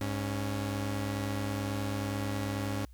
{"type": "tone pair together", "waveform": "sawtooth", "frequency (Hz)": [102.17, 277.2], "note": ["G#2", "C#4"], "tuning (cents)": [-28, 0], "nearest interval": "octave + perfect fourth", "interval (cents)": 1728, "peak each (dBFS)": [-29, -32], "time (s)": [0.01, 2.85], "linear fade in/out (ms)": 0, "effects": ["added 60 Hz sine -49 dBFS peak until 2.93 s", "white hiss -70 dBFS RMS until 2.93 s"]}